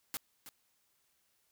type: noise with echo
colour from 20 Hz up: white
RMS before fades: -38 dBFS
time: 0.14-0.17 s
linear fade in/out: 0 ms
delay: 320 ms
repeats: 1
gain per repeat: -12 dB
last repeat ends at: 0.49 s
effects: white hiss -75 dBFS RMS until 1.51 s